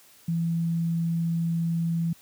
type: tone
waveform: sine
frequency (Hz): 166.9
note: E3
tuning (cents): +22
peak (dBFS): -23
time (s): 0.28-2.13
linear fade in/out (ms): 5
effects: white hiss -55 dBFS RMS until 2.21 s + high-pass 60 Hz 12 dB/octave